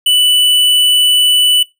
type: tone with tanh clipping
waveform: sine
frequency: 2976 Hz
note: F#7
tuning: 9 cents sharp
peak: -9 dBFS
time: 0.06-1.63 s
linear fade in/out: 5 ms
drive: 18 dB
effects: noise-tail reverb RT60 0.2 s tail -20 dB re dry